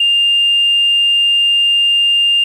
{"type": "tone", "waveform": "sine", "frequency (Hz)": 2804, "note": "F7", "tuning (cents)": 6, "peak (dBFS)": -8, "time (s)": [0, 2.44], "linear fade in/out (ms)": 5, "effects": ["tanh soft clip ceiling -4 dBFS", "7-bit"]}